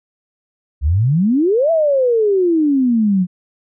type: exponential two-way sweep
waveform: sine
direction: up then down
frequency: 65.41 to 673 to 175.6 Hz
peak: -11 dBFS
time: 0.81-3.27 s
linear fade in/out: 50 ms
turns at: 1.71 s
effects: none